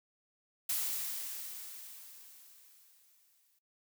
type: noise with exponential decay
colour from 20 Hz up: blue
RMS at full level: -33 dBFS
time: 0.69-3.59 s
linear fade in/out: 5 ms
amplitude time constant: 630 ms
effects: noise-tail reverb RT60 0.1 s tail -18 dB re dry